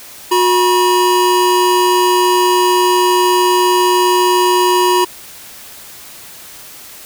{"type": "tone pair together", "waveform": "square", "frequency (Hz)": [362.3, 967.2], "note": ["F#4", "B5"], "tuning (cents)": [-36, -36], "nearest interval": "octave + perfect fourth", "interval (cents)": 1700, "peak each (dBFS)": -13, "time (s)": [0.31, 5.05], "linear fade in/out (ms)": 10, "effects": ["white hiss -35 dBFS RMS until 7.05 s"]}